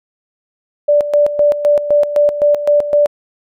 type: tone with tremolo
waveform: sine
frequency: 586 Hz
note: D5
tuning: 4 cents flat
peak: -7 dBFS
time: 0.88-3.07 s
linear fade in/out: 10 ms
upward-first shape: square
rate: 3.9 Hz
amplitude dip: 70%
effects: none